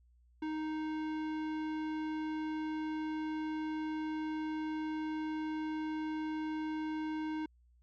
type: tone with tanh clipping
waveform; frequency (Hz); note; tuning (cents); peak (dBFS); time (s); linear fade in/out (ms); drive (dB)
sine; 311.1; D#4; 0; -37; 0.42-7.46; 5; 17
effects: added 60 Hz sine -63 dBFS peak until 7.82 s